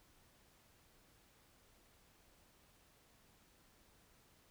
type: silence
effects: pink hiss -69 dBFS RMS until 4.5 s